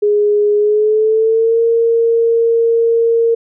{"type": "tone with pitch glide", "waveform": "sine", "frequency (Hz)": [415.3, 460.8], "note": ["G#4", "A#4"], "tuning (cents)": [0, -20], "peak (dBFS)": -9, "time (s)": [0.02, 3.35], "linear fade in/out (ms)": 10, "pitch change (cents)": 180, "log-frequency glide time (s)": [0.57, 1.61], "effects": []}